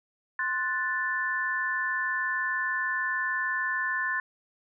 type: chord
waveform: sine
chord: F# diminished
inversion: second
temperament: equal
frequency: 1046.5 / 1480 / 1760 Hz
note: C6 / F#6 / A6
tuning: 0 / 0 / 0 cents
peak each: -33 / -33 / -28 dBFS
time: 0.39-4.2 s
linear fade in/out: 2 ms
effects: none